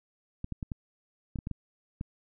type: clicks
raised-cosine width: 5 ms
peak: -22 dBFS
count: 9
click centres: 0.444 / 0.523 / 0.628 / 0.718 / 1.358 / 1.388 / 1.471 / 1.513 / 2.011 s
effects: none